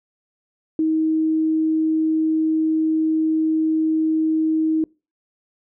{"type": "tone", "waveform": "sine", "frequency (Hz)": 316.5, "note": "D#4", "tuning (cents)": 30, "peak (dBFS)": -16, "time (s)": [0.79, 4.84], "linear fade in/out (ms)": 2, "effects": ["noise-tail reverb RT60 0.3 s tail -25 dB re dry"]}